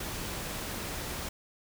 pink noise, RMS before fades -37 dBFS, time 0-1.29 s, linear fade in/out 5 ms, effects none

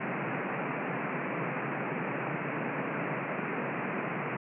pink band-pass noise, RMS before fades -34 dBFS, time 0-4.37 s, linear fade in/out 10 ms, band 130 to 2600 Hz, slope 96 dB/octave, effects none

